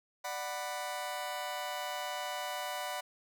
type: chord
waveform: sawtooth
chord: B minor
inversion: first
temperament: just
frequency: 592.7 / 740.8 / 987.8 Hz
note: D5 / F#5 / B5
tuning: +16 / +2 / 0 cents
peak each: -38 / -36 / -37 dBFS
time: 0.24-3.01 s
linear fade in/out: 10 ms
effects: none